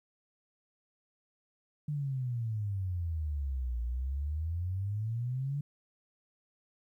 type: exponential two-way sweep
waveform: sine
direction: down then up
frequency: 151.2 to 58 to 146.2 Hz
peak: -31 dBFS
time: 1.88-5.61 s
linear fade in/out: 5 ms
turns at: 3.81 s
effects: 12-bit